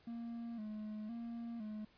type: tone with vibrato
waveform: triangle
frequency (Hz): 223.1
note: A3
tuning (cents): +24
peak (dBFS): -40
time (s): 0.07-1.85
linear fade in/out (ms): 5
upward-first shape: square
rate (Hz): 0.98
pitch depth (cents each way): 77
effects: pink hiss -68 dBFS RMS until 1.97 s + resampled to 11025 Hz